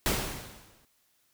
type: noise with exponential decay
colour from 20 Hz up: pink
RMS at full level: -25 dBFS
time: 0.06-0.85 s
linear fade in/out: 0 ms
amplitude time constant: 170 ms
effects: white hiss -70 dBFS RMS until 1.33 s